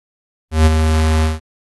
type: tone with ADSR envelope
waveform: square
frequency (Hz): 78.8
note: D#2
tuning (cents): +23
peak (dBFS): -6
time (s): 0.51-1.4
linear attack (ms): 150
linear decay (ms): 27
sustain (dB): -6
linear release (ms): 160
effects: AAC 32 kbps